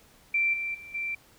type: tone with level steps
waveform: sine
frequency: 2349 Hz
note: D7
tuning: in tune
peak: -22 / -29 / -42 / -29 dBFS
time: 0.34-1.15 s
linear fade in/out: 5 ms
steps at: 0.53 / 0.74 / 0.94 s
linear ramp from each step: 10 ms
effects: pink hiss -58 dBFS RMS until 1.38 s